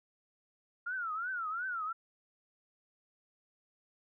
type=tone with vibrato; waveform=sine; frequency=1383 Hz; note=F6; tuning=17 cents flat; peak=-34 dBFS; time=0.86-1.93 s; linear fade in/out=10 ms; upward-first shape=triangle; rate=2.8 Hz; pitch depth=210 cents each way; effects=none